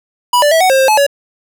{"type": "tone with pitch steps", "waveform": "square", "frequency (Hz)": [980, 587, 651, 745, 533, 530, 859, 564], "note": ["B5", "D5", "E5", "F#5", "C5", "C5", "A5", "C#5"], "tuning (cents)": [-14, -1, -22, 12, 32, 22, -42, 30], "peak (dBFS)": -8, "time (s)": [0.33, 1.066], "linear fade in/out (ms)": 5, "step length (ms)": 92, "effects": []}